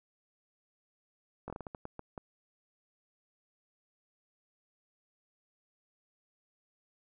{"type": "slowing click train", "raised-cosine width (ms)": 1, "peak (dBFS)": -27, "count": 10, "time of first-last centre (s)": [1.48, 2.178], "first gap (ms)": 20, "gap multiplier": 1.32, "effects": []}